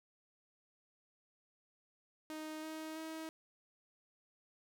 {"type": "tone with pitch steps", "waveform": "sawtooth", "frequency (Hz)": [311.1, 315.1, 319.1], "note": ["D#4", "D#4", "D#4"], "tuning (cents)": [0, 22, 44], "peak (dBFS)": -39, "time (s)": [2.3, 3.29], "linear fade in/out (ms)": 0, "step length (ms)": 330, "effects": []}